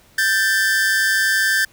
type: tone pair together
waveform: 45% pulse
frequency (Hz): 1568 / 1764.1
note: G6 / A6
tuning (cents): 0 / +4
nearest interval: major second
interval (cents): 204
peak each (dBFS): -18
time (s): 0.18-1.65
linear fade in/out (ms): 5
effects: pink hiss -52 dBFS RMS until 1.72 s